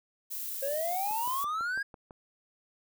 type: noise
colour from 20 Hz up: violet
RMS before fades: -37 dBFS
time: 0.3-1.45 s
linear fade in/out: 20 ms
type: exponential sweep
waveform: triangle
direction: up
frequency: 537 to 1661.2 Hz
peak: -28 dBFS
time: 0.62-1.83 s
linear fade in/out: 10 ms
type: click train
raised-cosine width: 1 ms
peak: -33 dBFS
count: 7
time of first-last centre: 1.11-2.108 s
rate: 6.01 Hz
effects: none